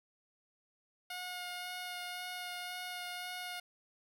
10% pulse tone with vibrato, 720 Hz, F#5, 47 cents flat, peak -32 dBFS, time 1.1-3.6 s, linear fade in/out 5 ms, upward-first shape sine, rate 1.9 Hz, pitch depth 11 cents each way, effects none

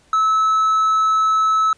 triangle tone with hard clipping, 1300 Hz, E6, 24 cents flat, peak -14 dBFS, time 0.13-1.73 s, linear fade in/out 2 ms, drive 5 dB, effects pink hiss -55 dBFS RMS until 1.77 s + resampled to 22050 Hz

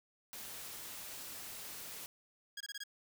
white noise, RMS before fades -47 dBFS, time 0.33-2.06 s, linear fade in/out 0 ms
15% pulse tone bursts, 1644 Hz, G#6, 18 cents flat, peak -35 dBFS, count 5, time 2.57-2.837 s, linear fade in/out 5 ms, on 35 ms, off 23 ms
effects none

